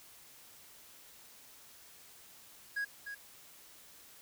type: tone with echo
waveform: triangle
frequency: 1649 Hz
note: G#6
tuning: 13 cents flat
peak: -31 dBFS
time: 2.76-2.85 s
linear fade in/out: 10 ms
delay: 300 ms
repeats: 1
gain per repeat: -8 dB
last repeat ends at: 3.15 s
effects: white hiss -57 dBFS RMS until 4.21 s